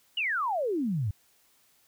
sine exponential sweep, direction down, 2985 to 92.5 Hz, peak -26 dBFS, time 0.17-1.11 s, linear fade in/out 5 ms, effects white hiss -65 dBFS RMS until 1.87 s

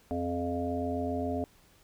harmonic tone with a mistuned harmonic, 87.31 Hz, F2, in tune, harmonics 1 / 3 / 5 / 7 / 8, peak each -37 / -33 / -37 / -37 / -37 dBFS, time 0.11-1.44 s, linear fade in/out 0 ms, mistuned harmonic 5, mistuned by -33 cents, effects pink hiss -62 dBFS RMS until 1.83 s

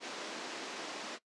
pink band-pass noise, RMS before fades -43 dBFS, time 0-1.19 s, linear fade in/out 50 ms, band 270 to 6500 Hz, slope 24 dB/octave, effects noise-tail reverb RT60 0.1 s tail -19 dB re dry + resampled to 24000 Hz

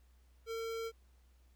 square tone with notch filter, 453.8 Hz, A#4, 47 cents flat, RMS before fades -40 dBFS, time 0.46-0.92 s, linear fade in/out 50 ms, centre 10000 Hz, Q 1.4, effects added 62 Hz sine -62 dBFS peak until 1.55 s + pink hiss -75 dBFS RMS until 1.55 s

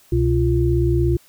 sine tone cluster, 66.6 / 123.6 / 346.2 Hz, C2 / B2 / F4, +31 / +2 / -15 cents, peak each -19 dBFS, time 0.12-1.17 s, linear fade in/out 5 ms, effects white hiss -53 dBFS RMS until 1.28 s

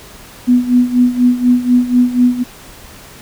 sine tone with tremolo, 246.9 Hz, B3, in tune, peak -5 dBFS, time 0.47-2.44 s, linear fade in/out 20 ms, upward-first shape sine, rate 4.1 Hz, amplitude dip 80%, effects pink hiss -37 dBFS RMS until 3.21 s

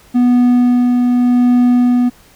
triangle tone with tremolo, 245.6 Hz, B3, 9 cents flat, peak -5 dBFS, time 0.14-2.1 s, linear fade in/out 20 ms, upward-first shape sine, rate 0.86 Hz, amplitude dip 25%, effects pink hiss -46 dBFS RMS until 2.35 s

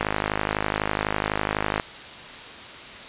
click train, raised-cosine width 0.5 ms, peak -7 dBFS, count 94, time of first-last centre 0.01-1.798 s, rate 52 Hz, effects white hiss -39 dBFS RMS until 3.08 s + resampled to 8000 Hz

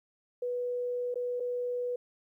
sine tone with dropouts, 490.9 Hz, B4, 10 cents flat, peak -30 dBFS, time 0.42-1.96 s, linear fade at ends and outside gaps 5 ms, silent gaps 1.143-1.156 / 1.399-1.403 s, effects 12-bit

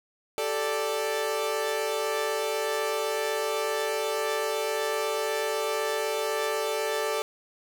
sawtooth chord, G suspended second, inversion none, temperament equal, 392 / 440 / 587.3 Hz, G4 / A4 / D5, 0 / 0 / 0 cents, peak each -31 / -25 / -27 dBFS, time 0.38-7.22 s, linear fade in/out 0 ms, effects none

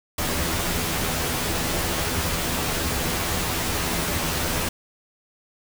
pink noise with comb filter, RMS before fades -25 dBFS, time 0.18-4.69 s, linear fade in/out 5 ms, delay 12 ms, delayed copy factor +0.65, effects none

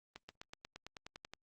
accelerating click train, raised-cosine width 0.2 ms, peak -30 dBFS, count 12, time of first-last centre 0.16-1.336 s, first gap 130 ms, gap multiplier 0.96, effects Opus 32 kbps

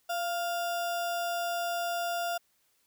sine tone with sample-and-hold, 690 Hz, F5, 21 cents flat, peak -29 dBFS, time 0.09-2.38 s, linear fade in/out 10 ms, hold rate 2100 Hz, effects white hiss -71 dBFS RMS until 2.86 s

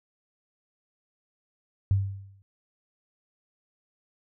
sine tone with exponential decay, 98 Hz, G2, in tune, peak -17 dBFS, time 1.91-2.42 s, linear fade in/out 0 ms, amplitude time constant 110 ms, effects none

